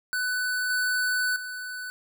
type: tone with level steps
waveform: square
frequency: 1496 Hz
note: F#6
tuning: 19 cents sharp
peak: -26 / -24 / -34 dBFS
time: 0.13-1.9 s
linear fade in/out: 0 ms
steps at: 0.7 / 1.36 s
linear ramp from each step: 2 ms
effects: none